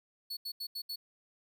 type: tone bursts at uneven times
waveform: 45% pulse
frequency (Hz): 4413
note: C#8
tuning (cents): -9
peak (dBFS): -36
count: 5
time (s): 0.3-0.37 / 0.45-0.52 / 0.6-0.67 / 0.75-0.82 / 0.89-0.96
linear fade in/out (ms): 10
effects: none